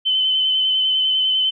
sine tone with vibrato, 3052 Hz, G7, 47 cents flat, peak -15 dBFS, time 0.05-1.51 s, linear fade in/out 20 ms, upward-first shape square, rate 10 Hz, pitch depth 14 cents each way, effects none

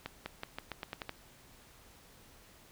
accelerating click train, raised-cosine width 0.3 ms, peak -22 dBFS, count 9, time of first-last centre 0.06-1.094 s, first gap 200 ms, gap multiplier 0.87, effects pink hiss -59 dBFS RMS until 2.71 s

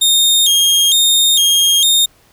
sawtooth tone with vibrato, 3449 Hz, A7, 35 cents flat, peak -6 dBFS, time 0.01-2.06 s, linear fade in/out 10 ms, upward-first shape square, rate 1.1 Hz, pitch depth 110 cents each way, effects pink hiss -51 dBFS RMS until 2.32 s

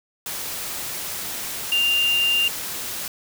sine tone in noise, 2794 Hz, F7, in tune, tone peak -17 dBFS, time 1.72-2.48 s, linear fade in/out 2 ms, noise white, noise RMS -30 dBFS, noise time 0.26-3.08 s, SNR +10 dB, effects none

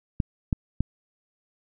clicks, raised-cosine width 5 ms, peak -10 dBFS, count 3, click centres 0.202 / 0.528 / 0.806 s, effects none

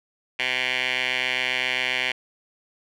10% pulse tone with band-pass filter, 127.5 Hz, C3, 44 cents flat, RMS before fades -25 dBFS, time 0.39-2.12 s, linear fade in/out 5 ms, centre 2500 Hz, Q 8.9, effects none

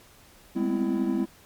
triangle tone cluster, 201.1 / 216 / 254.3 / 265.1 / 332.5 Hz, G3 / A3 / C4 / C4 / E4, +44 / -32 / -49 / +23 / +15 cents, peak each -27 / -32 / -26 / -33 / -26 dBFS, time 0.55-1.26 s, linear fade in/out 20 ms, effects pink hiss -54 dBFS RMS until 1.45 s + MP3 96 kbps

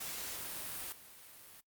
white noise with level steps, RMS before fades -42 / -55 dBFS, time 0-1.61 s, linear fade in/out 10 ms, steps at 0.92 s, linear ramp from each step 5 ms, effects noise-tail reverb RT60 0.1 s tail -23 dB re dry + Opus 48 kbps

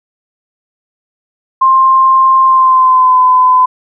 sine tone with pitch glide, 1055 to 1014.4 Hz, C6 to B5, +14 to +46 cents, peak -4 dBFS, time 1.61-3.66 s, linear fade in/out 10 ms, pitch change -68 cents, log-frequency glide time 2.43-3.19 s, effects none

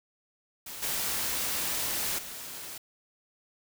white noise with level steps, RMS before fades -41 / -31 / -41 dBFS, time 0.66-2.78 s, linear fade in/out 5 ms, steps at 0.82 / 2.18 s, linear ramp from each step 10 ms, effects none

